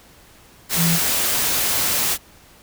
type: tone in noise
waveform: sine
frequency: 167.9 Hz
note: E3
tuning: 32 cents sharp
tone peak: -17 dBFS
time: 0.76-0.99 s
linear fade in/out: 50 ms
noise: white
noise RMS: -20 dBFS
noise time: 0.69-2.18 s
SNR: 0 dB
effects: pink hiss -49 dBFS RMS until 2.62 s